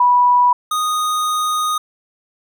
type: tone pair in turn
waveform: sine / square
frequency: 981 / 1239.6 Hz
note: B5 / D#6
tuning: -12 / -7 cents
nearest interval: major third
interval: 405 cents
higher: second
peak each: -9 / -17 dBFS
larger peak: first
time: 0-0.53 / 0.71-1.78 s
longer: second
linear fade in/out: 5 ms
effects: none